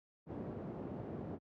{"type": "band-pass noise", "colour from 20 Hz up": "pink", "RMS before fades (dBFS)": -44, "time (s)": [0.26, 1.39], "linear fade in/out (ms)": 50, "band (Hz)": [120, 480], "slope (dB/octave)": 12, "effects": ["high-pass 60 Hz 12 dB/octave"]}